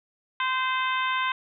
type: harmonic tone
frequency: 517 Hz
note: C5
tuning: 21 cents flat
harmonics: 2 / 3 / 4 / 5 / 6 / 7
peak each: -26 / -30 / -32 / -34 / -36 / -37 dBFS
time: 0.4-1.32 s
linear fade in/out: 2 ms
effects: none